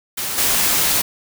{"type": "noise with level steps", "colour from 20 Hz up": "white", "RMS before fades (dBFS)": [-24, -17], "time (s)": [0.17, 1.02], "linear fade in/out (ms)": 10, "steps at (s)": 0.37, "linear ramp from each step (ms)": 20, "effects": []}